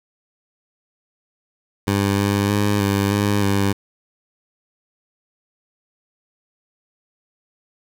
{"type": "tone with pitch steps", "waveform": "15% pulse", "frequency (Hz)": [99.7, 100.6, 102.7, 100, 102.2, 99.4], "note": ["G2", "G2", "G#2", "G2", "G#2", "G2"], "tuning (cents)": [30, 45, -19, 35, -27, 25], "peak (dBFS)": -10, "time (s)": [1.87, 3.73], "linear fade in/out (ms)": 10, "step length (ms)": 310, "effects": ["7-bit"]}